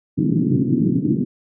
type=band-pass noise; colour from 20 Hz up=white; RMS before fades=-18 dBFS; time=0.17-1.25 s; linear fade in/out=20 ms; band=120 to 320 Hz; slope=48 dB/octave; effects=none